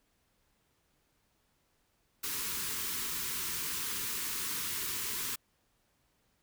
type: band-stop noise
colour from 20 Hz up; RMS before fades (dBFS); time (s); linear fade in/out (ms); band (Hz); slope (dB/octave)
white; -36; 2.23-5.36; 10; 470 to 910; 96
effects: pink hiss -74 dBFS RMS until 6.42 s